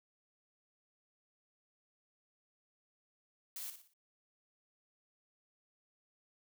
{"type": "noise with echo", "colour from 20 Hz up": "blue", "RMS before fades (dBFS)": -44, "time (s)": [3.56, 3.7], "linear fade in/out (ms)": 2, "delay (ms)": 59, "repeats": 4, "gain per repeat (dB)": -8, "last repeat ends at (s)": 3.936, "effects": []}